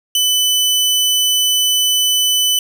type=tone; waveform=sawtooth; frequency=3000 Hz; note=F#7; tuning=23 cents sharp; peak=-9 dBFS; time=0.15-2.59 s; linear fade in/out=2 ms; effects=none